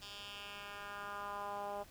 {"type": "tone with band-pass filter sweep", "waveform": "10% pulse", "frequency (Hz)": 203.1, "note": "G#3", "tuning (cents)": -38, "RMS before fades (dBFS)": -45, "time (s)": [0.01, 1.84], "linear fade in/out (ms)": 20, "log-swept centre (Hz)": [4100, 660], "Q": 2.1, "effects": ["pink hiss -60 dBFS RMS until 1.9 s"]}